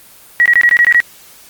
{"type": "tone bursts", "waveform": "sine", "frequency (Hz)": 1915, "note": "A#6", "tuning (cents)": 46, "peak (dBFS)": -5, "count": 8, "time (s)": [0.4, 1.003], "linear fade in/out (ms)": 0, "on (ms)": 57, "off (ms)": 21, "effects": ["white hiss -41 dBFS RMS until 1.49 s", "Opus 24 kbps"]}